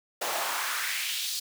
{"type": "noise with high-pass filter sweep", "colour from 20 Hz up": "pink", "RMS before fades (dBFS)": -31, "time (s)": [0.21, 1.4], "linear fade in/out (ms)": 10, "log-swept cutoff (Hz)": [550, 4700], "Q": 2, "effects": []}